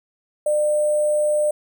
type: tone with sample-and-hold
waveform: sine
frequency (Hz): 600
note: D5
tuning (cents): +37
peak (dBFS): -16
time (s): 0.46-1.51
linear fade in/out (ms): 5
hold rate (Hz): 8820
effects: none